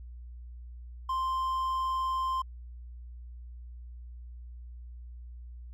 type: tone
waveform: triangle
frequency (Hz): 1046.5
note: C6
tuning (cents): 0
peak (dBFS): -26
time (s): 1.09-2.42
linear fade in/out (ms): 5
effects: added 60 Hz sine -42 dBFS peak until 5.73 s